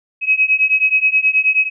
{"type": "beating tone pair", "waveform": "sine", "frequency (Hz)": [2545, 2554.4], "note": ["D#7", "D#7"], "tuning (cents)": [39, 45], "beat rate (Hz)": 9.4, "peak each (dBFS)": [-15, -14], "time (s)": [0.21, 1.7], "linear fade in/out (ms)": 50, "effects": []}